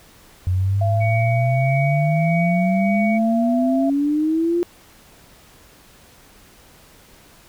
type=exponential sweep; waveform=sine; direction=up; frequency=90 to 351.7 Hz; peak=-16 dBFS; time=0.47-4.63 s; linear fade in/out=0 ms
type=tone with pitch glide; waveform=sine; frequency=680 to 671.8 Hz; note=F5 to E5; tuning=-46 to +33 cents; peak=-21 dBFS; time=0.81-3.9 s; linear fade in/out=5 ms; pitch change=-21 cents; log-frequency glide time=3.23-3.67 s
type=tone with tremolo; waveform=sine; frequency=2249 Hz; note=C#7; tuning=24 cents sharp; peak=-24 dBFS; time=1-3.19 s; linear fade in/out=20 ms; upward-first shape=triangle; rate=1.6 Hz; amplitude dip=55%
effects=pink hiss -49 dBFS RMS until 7.48 s